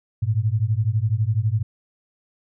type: beating tone pair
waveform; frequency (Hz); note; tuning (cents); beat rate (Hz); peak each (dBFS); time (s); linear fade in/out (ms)
sine; 103.1 / 115.1; G#2 / A#2; -12 / -22; 12; -21; 0.22-1.63; 10
effects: none